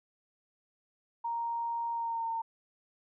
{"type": "tone with pitch glide", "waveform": "sine", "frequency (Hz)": [932.3, 911.5], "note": ["A#5", "A#5"], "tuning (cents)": [0, -39], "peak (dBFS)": -31, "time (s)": [1.24, 2.42], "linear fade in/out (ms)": 10, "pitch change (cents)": -39, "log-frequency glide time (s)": [1.92, 2.29], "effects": []}